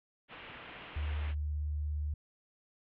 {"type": "low-pass noise", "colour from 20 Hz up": "white", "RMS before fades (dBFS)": -49, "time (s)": [0.28, 1.35], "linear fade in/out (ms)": 50, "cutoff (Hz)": 3100, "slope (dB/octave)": 48}
{"type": "tone with vibrato", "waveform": "sine", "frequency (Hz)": 74.6, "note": "D2", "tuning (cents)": 28, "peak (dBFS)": -32, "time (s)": [0.96, 2.14], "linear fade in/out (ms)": 5, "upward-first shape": "sine", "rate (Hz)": 17, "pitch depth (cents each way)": 11}
{"effects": []}